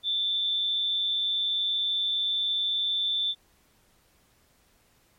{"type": "tone with amplitude modulation", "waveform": "sine", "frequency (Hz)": 3539, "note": "A7", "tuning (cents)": 9, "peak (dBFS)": -22, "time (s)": [0.03, 3.35], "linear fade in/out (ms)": 50, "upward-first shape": "sine", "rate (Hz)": 195, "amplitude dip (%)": 45, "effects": ["pink hiss -64 dBFS RMS until 5.18 s", "MP3 64 kbps"]}